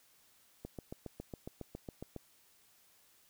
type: click train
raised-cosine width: 2 ms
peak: -29 dBFS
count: 12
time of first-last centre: 0.65-2.163 s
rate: 7.27 Hz
effects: white hiss -67 dBFS RMS until 3.29 s